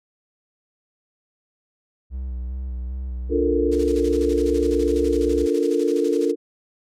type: tone with vibrato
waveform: triangle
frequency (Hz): 63.2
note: B1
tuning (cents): +41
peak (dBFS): -24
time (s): 2.1-5.48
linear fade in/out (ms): 50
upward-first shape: square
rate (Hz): 2.5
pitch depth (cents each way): 36
type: chord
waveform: sine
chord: Bb major seventh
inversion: first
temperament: just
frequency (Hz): 291.4 / 349.6 / 437 / 466.2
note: D4 / F4 / A4 / Bb4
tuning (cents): -13 / +2 / -12 / 0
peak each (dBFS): -23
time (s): 3.29-6.36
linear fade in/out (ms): 50
type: noise with tremolo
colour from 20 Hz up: blue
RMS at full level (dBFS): -32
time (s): 3.71-6.32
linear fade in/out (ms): 20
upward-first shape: square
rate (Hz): 12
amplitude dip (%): 65
effects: low-pass 6000 Hz 12 dB/octave